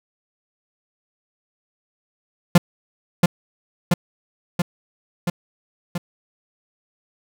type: tone with echo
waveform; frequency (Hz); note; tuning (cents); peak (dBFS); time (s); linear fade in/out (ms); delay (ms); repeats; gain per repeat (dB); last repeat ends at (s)
45% pulse; 174.61; F3; 0; -7; 2.55-2.58; 5; 680; 5; -3; 5.98
effects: none